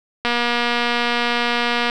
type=click train; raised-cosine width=0.3 ms; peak=-4 dBFS; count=395; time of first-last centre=0.25-1.899 s; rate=239 Hz; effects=none